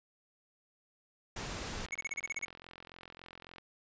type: noise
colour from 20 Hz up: pink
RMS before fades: -40 dBFS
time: 1.36-1.86 s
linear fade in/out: 5 ms
type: click train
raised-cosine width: 0.3 ms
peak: -33 dBFS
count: 77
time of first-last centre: 1.84-3.583 s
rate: 43.6 Hz
type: tone bursts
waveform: square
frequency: 2209 Hz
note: C#7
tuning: 7 cents flat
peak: -34 dBFS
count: 9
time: 1.92-2.451 s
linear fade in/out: 5 ms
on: 27 ms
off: 36 ms
effects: resampled to 16000 Hz